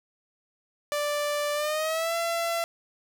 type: tone with pitch glide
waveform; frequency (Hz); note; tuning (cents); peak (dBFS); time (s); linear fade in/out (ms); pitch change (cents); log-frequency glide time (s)
sawtooth; 587.3 to 674.6; D5 to E5; 0 to +40; -22; 0.92-2.64; 0; +240; 1.54-2.15
effects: none